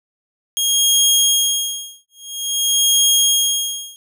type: tone with tremolo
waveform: 20% pulse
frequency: 3263 Hz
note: G#7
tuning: 31 cents flat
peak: -6 dBFS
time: 0.57-3.96 s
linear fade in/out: 0 ms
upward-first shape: sine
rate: 0.5 Hz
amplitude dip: 100%
effects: none